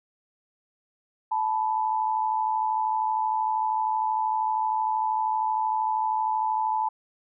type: tone pair together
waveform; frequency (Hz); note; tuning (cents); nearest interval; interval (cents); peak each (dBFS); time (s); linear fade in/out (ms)
sine; 873 / 985.9; A5 / B5; -14 / -3; major second; 211; -24 / -28; 1.31-6.89; 10
effects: none